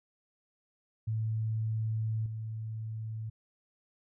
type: tone with level steps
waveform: sine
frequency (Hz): 110.4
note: A2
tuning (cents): +6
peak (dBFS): -29 / -35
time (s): 1.07-3.3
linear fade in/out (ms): 10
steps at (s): 2.26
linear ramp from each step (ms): 2
effects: none